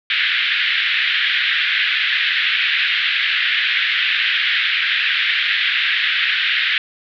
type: band-pass noise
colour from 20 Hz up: pink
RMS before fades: -18 dBFS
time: 0.1-6.78 s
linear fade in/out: 2 ms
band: 1600 to 3700 Hz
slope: 48 dB/octave
effects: none